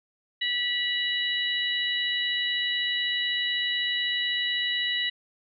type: harmonic tone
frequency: 976 Hz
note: B5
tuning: 21 cents flat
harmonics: 2 / 3 / 4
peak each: -29 / -29 / -29 dBFS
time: 0.41-5.1 s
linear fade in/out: 10 ms
effects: none